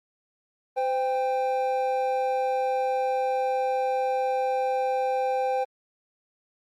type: tone pair together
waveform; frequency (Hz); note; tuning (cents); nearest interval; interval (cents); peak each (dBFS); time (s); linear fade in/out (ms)
triangle; 514.6 / 793; C5 / G5; -29 / +20; perfect fifth; 749; -24; 0.76-5.65; 20
effects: Opus 32 kbps